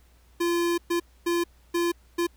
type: tone bursts at uneven times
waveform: square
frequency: 343.6 Hz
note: F4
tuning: 28 cents flat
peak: -23 dBFS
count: 5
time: 0.4-0.78 / 0.9-1 / 1.26-1.44 / 1.74-1.92 / 2.18-2.27 s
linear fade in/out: 10 ms
effects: added 60 Hz sine -55 dBFS peak until 2.36 s + pink hiss -63 dBFS RMS until 2.36 s

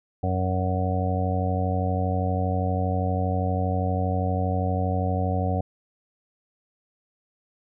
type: harmonic tone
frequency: 92.5 Hz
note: F#2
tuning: in tune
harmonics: 1 / 2 / 3 / 5 / 6 / 7 / 8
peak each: -24 / -30 / -33 / -34 / -33 / -36 / -30 dBFS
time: 0.23-5.61 s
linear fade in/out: 5 ms
effects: none

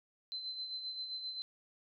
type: tone with tremolo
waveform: sine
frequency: 4066 Hz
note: B7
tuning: 50 cents sharp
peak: -37 dBFS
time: 0.32-1.42 s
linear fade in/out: 0 ms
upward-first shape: sine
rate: 7.6 Hz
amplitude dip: 50%
effects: none

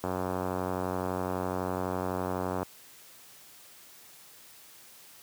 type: click train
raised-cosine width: 1 ms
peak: -17 dBFS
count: 239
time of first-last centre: 0.04-2.63 s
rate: 91.9 Hz
effects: white hiss -53 dBFS RMS until 5.22 s + high-pass 80 Hz 12 dB/octave

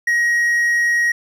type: tone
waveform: triangle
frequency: 1891 Hz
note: A#6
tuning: 24 cents sharp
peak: -12 dBFS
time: 0.07-1.12 s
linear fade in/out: 5 ms
effects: none

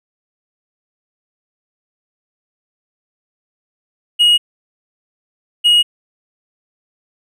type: tone pair in turn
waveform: triangle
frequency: 2886 / 2886 Hz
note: F#7 / F#7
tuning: -44 / -44 cents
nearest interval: unison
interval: 0 cents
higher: neither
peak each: -6 dBFS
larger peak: neither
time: 4.19-4.38 / 5.64-5.83 s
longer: neither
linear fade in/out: 20 ms
effects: none

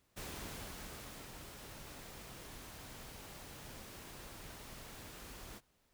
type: noise with ADSR envelope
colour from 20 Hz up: pink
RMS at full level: -45 dBFS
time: 0.16-5.61 s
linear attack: 18 ms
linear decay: 1100 ms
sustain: -6 dB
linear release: 43 ms
effects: pink hiss -75 dBFS RMS until 5.93 s

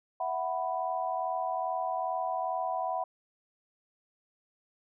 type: chord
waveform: sine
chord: E suspended second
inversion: none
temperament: just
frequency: 659.3 / 741.7 / 988.9 Hz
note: E5 / F#5 / B5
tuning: 0 / +4 / +2 cents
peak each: -35 / -32 / -35 dBFS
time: 0.2-3.04 s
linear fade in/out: 5 ms
effects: none

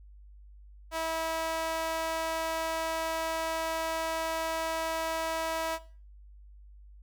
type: tone with high-pass filter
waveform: sawtooth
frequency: 324.4 Hz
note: E4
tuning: 28 cents flat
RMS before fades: -33 dBFS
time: 0.91-5.79 s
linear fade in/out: 50 ms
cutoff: 730 Hz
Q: 1.6
effects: noise-tail reverb RT60 0.4 s tail -17 dB re dry + added 50 Hz sine -49 dBFS peak until 7.02 s

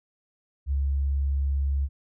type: tone with vibrato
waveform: sine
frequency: 69.3 Hz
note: C#2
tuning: in tune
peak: -22 dBFS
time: 0.66-1.89 s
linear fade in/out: 50 ms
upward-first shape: triangle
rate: 18 Hz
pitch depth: 8 cents each way
effects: none

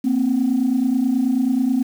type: tone pair together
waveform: sine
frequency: 233.1 / 262.4 Hz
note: A#3 / C4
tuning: 0 / +5 cents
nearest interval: major second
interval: 205 cents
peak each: -19 / -16 dBFS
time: 0.04-1.83 s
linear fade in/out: 10 ms
effects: tanh soft clip ceiling -11 dBFS + 7-bit

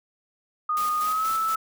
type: tone with pitch glide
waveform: sine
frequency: 1232 to 1312.8 Hz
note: D#6 to E6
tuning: -17 to -8 cents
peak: -22 dBFS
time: 0.69-1.56 s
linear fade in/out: 5 ms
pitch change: +109 cents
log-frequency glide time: 1.01-1.3 s
type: noise with tremolo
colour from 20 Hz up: white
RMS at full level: -36 dBFS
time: 0.77-1.55 s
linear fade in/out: 0 ms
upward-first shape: square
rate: 4.2 Hz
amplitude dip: 40%
effects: none

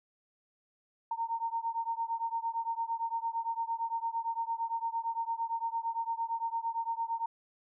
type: beating tone pair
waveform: sine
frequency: 914 / 922.8 Hz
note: A#5 / A#5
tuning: -34 / -18 cents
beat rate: 8.8 Hz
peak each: -34 / -35 dBFS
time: 1.11-7.26 s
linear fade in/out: 5 ms
effects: none

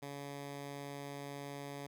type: tone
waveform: 10% pulse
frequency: 141.6 Hz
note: C#3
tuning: 37 cents sharp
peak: -35 dBFS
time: 0.02-1.87 s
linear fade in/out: 10 ms
effects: none

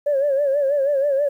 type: tone with vibrato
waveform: sine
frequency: 561 Hz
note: C#5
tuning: 21 cents sharp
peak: -15 dBFS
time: 0.06-1.29 s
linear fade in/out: 10 ms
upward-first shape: sine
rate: 6.2 Hz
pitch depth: 86 cents each way
effects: tanh soft clip ceiling -12 dBFS + 9-bit

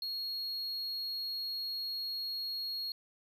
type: tone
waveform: triangle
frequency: 4300 Hz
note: C8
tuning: 47 cents sharp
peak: -34 dBFS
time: 0.02-2.92 s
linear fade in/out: 2 ms
effects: none

